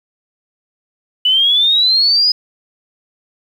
sine exponential sweep, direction up, 2960 to 5030 Hz, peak -9 dBFS, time 1.25-2.32 s, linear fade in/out 5 ms, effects 7-bit

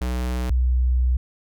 square / sine tone pair in turn, 62 / 62.43 Hz, B1 / B1, +7 / +19 cents, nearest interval unison, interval 12 cents, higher second, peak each -23 / -16 dBFS, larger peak second, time 0.01-0.5 / 0.5-1.17 s, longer second, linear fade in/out 5 ms, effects none

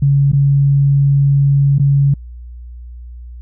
sine tone with dropouts, 140 Hz, C#3, 18 cents sharp, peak -8 dBFS, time 0.02-2.14 s, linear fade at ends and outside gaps 5 ms, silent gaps 0.318-0.331 / 1.784-1.796 s, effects added 60 Hz sine -29 dBFS peak until 3.41 s

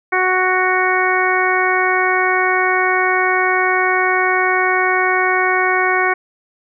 harmonic tone, 370 Hz, F#4, in tune, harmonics 1 / 2 / 3 / 4 / 5 / 6, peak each -20 / -20 / -20 / -20 / -20 / -20 dBFS, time 0.12-6.14 s, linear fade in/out 10 ms, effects none

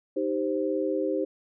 sine chord, C minor, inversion first, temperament equal, 311.1 / 392 / 523.3 Hz, Eb4 / G4 / C5, 0 / 0 / 0 cents, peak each -29 dBFS, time 0.16-1.25 s, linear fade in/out 10 ms, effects none

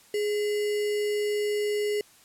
sine tone with sample-and-hold, 417 Hz, G#4, 7 cents sharp, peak -24 dBFS, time 0.14-2.01 s, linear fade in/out 2 ms, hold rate 2450 Hz, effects white hiss -56 dBFS RMS until 2.24 s + low-pass 12000 Hz 12 dB/octave

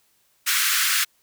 pink high-pass noise, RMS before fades -21 dBFS, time 0.46-1.05 s, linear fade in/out 20 ms, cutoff 1300 Hz, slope 48 dB/octave, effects white hiss -64 dBFS RMS until 1.22 s

